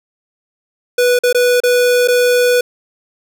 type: tone with dropouts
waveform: square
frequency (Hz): 491.6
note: B4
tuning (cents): -8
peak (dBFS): -10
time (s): 0.98-2.61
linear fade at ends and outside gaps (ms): 5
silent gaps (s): 1.19-1.235 / 1.328-1.346 / 1.603-1.635 / 2.076-2.083
effects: none